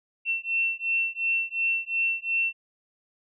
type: beating tone pair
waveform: sine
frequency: 2700 / 2702.8 Hz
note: E7 / E7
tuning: +41 / +43 cents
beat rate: 2.8 Hz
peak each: -27 dBFS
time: 0.25-2.53 s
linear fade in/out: 50 ms
effects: none